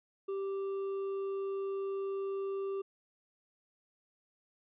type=tone with hard clipping; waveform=triangle; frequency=391.3 Hz; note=G4; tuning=3 cents flat; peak=-35 dBFS; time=0.28-2.82 s; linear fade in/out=10 ms; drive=8 dB; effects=resampled to 8000 Hz